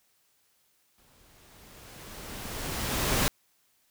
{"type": "noise with exponential growth", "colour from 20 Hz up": "pink", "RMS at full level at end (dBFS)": -24, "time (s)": [0.98, 3.28], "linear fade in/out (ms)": 0, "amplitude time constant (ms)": 500, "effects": ["white hiss -69 dBFS RMS until 3.9 s"]}